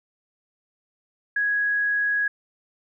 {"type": "tone", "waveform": "sine", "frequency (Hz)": 1663, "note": "G#6", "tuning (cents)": 2, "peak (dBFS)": -20, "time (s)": [1.36, 2.28], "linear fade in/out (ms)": 5, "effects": []}